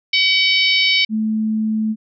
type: harmonic tone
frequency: 758 Hz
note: F#5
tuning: 42 cents sharp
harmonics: 3 / 4 / 5 / 6 / 7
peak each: -16 / -18 / -20 / -22 / -23 dBFS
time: 0.13-1.05 s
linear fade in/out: 5 ms
type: tone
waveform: sine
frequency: 217.8 Hz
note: A3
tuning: 17 cents flat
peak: -16 dBFS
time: 1.09-1.96 s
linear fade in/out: 50 ms
effects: none